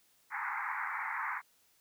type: band-pass noise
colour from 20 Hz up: pink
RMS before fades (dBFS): -37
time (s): 0.3-1.42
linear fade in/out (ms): 50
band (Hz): 830 to 2200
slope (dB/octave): 96
effects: white hiss -69 dBFS RMS until 1.8 s